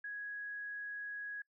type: tone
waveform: sine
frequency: 1664 Hz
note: G#6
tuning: 3 cents sharp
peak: -40 dBFS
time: 0.04-1.42 s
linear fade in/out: 5 ms
effects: noise-tail reverb RT60 0.1 s tail -23 dB re dry